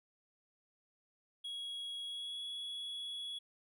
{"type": "tone with pitch glide", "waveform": "triangle", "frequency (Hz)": [3322, 3366], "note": ["G#7", "G#7"], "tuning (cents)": [0, 23], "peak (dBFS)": -39, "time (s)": [1.44, 3.39], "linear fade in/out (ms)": 10, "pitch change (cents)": 23, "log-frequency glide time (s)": [2.03, 2.42], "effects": []}